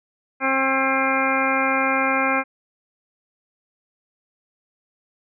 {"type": "harmonic tone with a mistuned harmonic", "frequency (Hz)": 267, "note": "C4", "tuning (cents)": 35, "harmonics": [1, 2, 3, 4, 5, 6, 8, 9], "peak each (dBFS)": [-26, -26, -26, -26, -26, -26, -26, -26], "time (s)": [0.4, 2.44], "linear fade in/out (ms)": 50, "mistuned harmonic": 8, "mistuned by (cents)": -22, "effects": []}